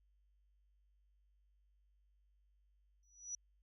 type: tone with exponential growth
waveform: sine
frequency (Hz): 5880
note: F#8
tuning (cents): -12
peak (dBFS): -38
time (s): 3.03-3.35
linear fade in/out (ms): 1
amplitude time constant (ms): 68
effects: added 50 Hz sine -70 dBFS peak until 3.62 s